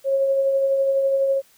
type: tone with tremolo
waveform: sine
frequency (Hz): 544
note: C#5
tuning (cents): -33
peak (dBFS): -15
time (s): 0.04-1.42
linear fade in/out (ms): 50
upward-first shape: triangle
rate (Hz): 12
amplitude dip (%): 35
effects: white hiss -56 dBFS RMS until 1.57 s